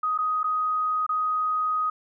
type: tone with dropouts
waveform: sine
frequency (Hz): 1252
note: D#6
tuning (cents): +10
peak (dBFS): -22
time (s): 0.03-1.9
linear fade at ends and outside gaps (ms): 5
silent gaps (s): 0.178-0.186 / 0.432-0.441 / 1.065-1.091
effects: none